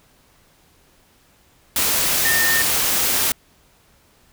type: tone in noise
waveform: sine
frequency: 1819 Hz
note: A#6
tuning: 43 cents flat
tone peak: -18 dBFS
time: 2.25-2.62 s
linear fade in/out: 2 ms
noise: white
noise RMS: -19 dBFS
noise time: 1.76-3.32 s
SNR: -2 dB
effects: pink hiss -56 dBFS RMS until 4.32 s